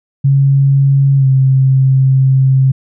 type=tone with pitch glide; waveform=sine; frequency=137.8 to 133.03 Hz; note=C#3 to C3; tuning=-10 to +29 cents; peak=-6 dBFS; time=0.24-2.72 s; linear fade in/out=10 ms; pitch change=-61 cents; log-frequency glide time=1.17-1.26 s; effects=none